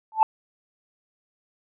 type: tone with exponential growth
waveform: sine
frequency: 877 Hz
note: A5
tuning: 6 cents flat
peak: -8 dBFS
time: 0.12-0.23 s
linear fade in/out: 1 ms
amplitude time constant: 23 ms
effects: tanh soft clip ceiling -8 dBFS